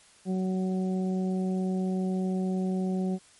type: harmonic tone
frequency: 186.8 Hz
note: F#3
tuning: 17 cents sharp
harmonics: 1 / 2 / 3 / 4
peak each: -26 / -34 / -42 / -42 dBFS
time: 0.25-3.19 s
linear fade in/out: 50 ms
effects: white hiss -57 dBFS RMS until 3.39 s + MP3 48 kbps